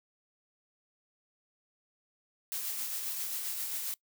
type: noise with tremolo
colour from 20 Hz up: blue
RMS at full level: -35 dBFS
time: 2.52-3.94 s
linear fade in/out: 0 ms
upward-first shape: sine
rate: 7.5 Hz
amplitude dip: 30%
effects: noise-tail reverb RT60 0.1 s tail -23 dB re dry